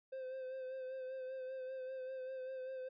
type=tone with vibrato; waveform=triangle; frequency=520 Hz; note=C5; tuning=11 cents flat; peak=-40 dBFS; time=0.12-2.89 s; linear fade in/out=10 ms; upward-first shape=sine; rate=5.1 Hz; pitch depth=29 cents each way; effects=resampled to 11025 Hz